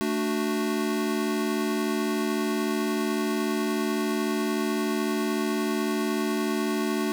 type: chord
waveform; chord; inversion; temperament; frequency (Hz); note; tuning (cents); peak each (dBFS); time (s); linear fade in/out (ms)
square; D major; second; equal; 220 / 293.7 / 370; A3 / D4 / F#4; 0 / 0 / 0; -29 / -30 / -30; 0.01-7.12; 0
effects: none